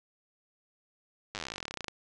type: slowing click train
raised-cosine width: 0.2 ms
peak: -19 dBFS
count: 27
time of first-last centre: 1.35-1.882 s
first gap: 9 ms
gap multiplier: 1.06
effects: resampled to 22050 Hz